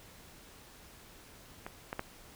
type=clicks; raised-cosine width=0.5 ms; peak=-25 / -21 / -19 dBFS; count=3; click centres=1.665 / 1.929 / 1.994 s; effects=pink hiss -55 dBFS RMS until 2.35 s